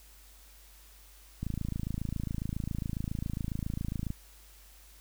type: click train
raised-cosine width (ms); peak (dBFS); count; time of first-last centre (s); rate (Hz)
5; -21; 74; 1.43-4.104; 27.3
effects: added 50 Hz sine -55 dBFS peak until 5 s + white hiss -58 dBFS RMS until 5 s